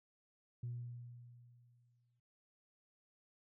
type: tone with exponential decay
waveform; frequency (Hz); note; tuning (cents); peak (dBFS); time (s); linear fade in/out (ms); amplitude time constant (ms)
sine; 120.6; B2; -41; -38; 0.63-2.2; 5; 340
effects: noise-tail reverb RT60 1.0 s tail -26 dB re dry + tanh soft clip ceiling -36 dBFS